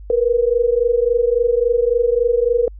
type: tone pair together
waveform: sine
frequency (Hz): 466.2 / 489.8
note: A#4 / B4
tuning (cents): 0 / -14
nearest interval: minor second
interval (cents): 86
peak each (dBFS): -16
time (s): 0.1-2.68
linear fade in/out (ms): 2
effects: added 50 Hz sine -33 dBFS peak until 2.79 s